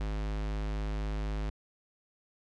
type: tone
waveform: square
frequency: 52 Hz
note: G#1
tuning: 3 cents sharp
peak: -32 dBFS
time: 0-1.5 s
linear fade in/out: 5 ms
effects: low-pass 5000 Hz 12 dB/octave